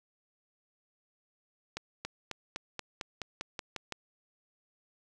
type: accelerating click train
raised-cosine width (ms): 0.2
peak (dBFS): -19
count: 11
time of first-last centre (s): 1.77-3.923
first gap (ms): 280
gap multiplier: 0.94
effects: none